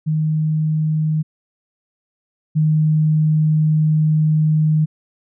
sine tone pair in turn, 155.56 / 154.91 Hz, D#3 / D#3, 0 / -7 cents, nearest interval unison, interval 7 cents, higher first, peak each -15 / -12 dBFS, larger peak second, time 0.06-1.23 / 2.55-4.86 s, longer second, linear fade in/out 20 ms, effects none

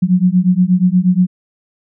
sine beating tone pair, 177.7 / 186.1 Hz, F3 / F#3, +30 / +10 cents, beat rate 8.4 Hz, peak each -12 dBFS, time 0.02-1.27 s, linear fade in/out 10 ms, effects none

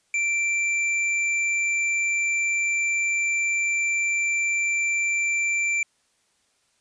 triangle tone with tanh clipping, 2349 Hz, D7, in tune, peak -23 dBFS, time 0.14-5.83 s, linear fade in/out 2 ms, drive 17 dB, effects white hiss -67 dBFS RMS until 6.8 s + resampled to 22050 Hz

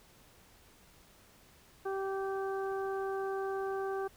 harmonic tone, 388.1 Hz, G4, 17 cents flat, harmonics 1 / 2 / 3 / 4, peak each -34 / -40 / -44 / -46 dBFS, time 1.85-4.08 s, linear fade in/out 10 ms, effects pink hiss -61 dBFS RMS until 4.16 s

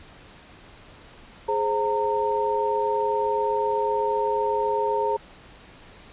sine tone cluster, 418.1 / 526 / 916 Hz, G#4 / C5 / A#5, +12 / +9 / -31 cents, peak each -25 / -28 / -24 dBFS, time 1.48-5.17 s, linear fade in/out 10 ms, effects pink hiss -48 dBFS RMS until 6.12 s + resampled to 8000 Hz

